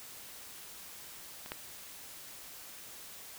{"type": "clicks", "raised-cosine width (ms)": 0.3, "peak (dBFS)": [-29, -21], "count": 2, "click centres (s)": [1.461, 1.519], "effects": ["white hiss -49 dBFS RMS until 3.38 s"]}